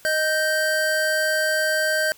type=tone pair together; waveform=square; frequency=622.3 / 1560.9 Hz; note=D#5 / G6; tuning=0 / -8 cents; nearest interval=octave + major third; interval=1592 cents; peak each=-24 / -22 dBFS; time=0.05-2.12 s; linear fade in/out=0 ms; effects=white hiss -51 dBFS RMS until 2.17 s